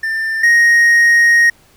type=tone pair in turn; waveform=triangle; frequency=1788 / 1871.5 Hz; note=A6 / A#6; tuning=+27 / +6 cents; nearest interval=minor second; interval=79 cents; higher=second; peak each=-14 / -5 dBFS; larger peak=second; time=0.03-0.43 / 0.43-1.5 s; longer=second; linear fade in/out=5 ms; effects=pink hiss -50 dBFS RMS until 1.76 s